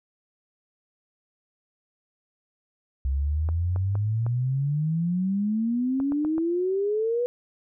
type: exponential sweep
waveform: sine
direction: up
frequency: 65.41 to 493.9 Hz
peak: -22 dBFS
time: 3.05-7.26 s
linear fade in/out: 0 ms
type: clicks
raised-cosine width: 1 ms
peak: -23 dBFS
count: 8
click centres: 3.489 / 3.761 / 3.954 / 4.265 / 6.001 / 6.121 / 6.249 / 6.381 s
effects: none